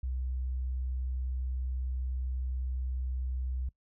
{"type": "tone", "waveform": "sine", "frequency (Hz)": 63.7, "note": "C2", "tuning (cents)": -46, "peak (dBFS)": -31, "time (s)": [0.03, 3.69], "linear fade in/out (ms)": 5, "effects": ["noise-tail reverb RT60 0.1 s tail -20 dB re dry"]}